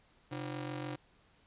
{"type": "ring-modulated tone", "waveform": "sawtooth", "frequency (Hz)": 215.9, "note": "A3", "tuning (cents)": -33, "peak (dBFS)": -31, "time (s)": [0.31, 0.96], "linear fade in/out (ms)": 10, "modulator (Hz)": 84.6, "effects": ["pink hiss -67 dBFS RMS until 1.46 s", "resampled to 8000 Hz"]}